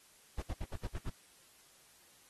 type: noise bursts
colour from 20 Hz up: brown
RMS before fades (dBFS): -37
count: 7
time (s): 0.38-1.098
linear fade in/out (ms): 5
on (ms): 40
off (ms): 73
effects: white hiss -63 dBFS RMS until 2.29 s + AAC 32 kbps